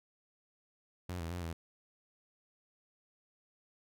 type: tone with pitch steps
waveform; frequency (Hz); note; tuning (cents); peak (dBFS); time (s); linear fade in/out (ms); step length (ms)
sawtooth; 89.7 / 82.7 / 88.5 / 82.9; F2 / E2 / F2 / E2; +47 / +6 / +23 / +10; -34; 1.09-1.53; 5; 110
effects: none